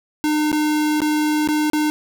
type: tone with dropouts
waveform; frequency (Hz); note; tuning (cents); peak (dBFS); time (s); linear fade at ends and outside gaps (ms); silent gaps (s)
square; 303.2; D#4; -45; -17; 0.24-1.9; 0; 0.517-0.528 / 1.004-1.018 / 1.475-1.487 / 1.7-1.733
effects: none